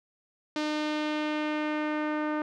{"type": "tone with low-pass filter sweep", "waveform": "sawtooth", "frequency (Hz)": 303.4, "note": "D#4", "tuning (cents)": -44, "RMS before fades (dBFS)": -30, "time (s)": [0.56, 2.42], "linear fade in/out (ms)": 2, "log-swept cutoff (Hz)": [4700, 1500], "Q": 1.4, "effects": []}